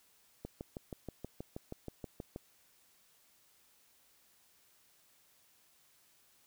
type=click train; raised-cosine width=2 ms; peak=-28 dBFS; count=13; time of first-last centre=0.45-2.361 s; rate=6.28 Hz; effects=white hiss -68 dBFS RMS until 6.46 s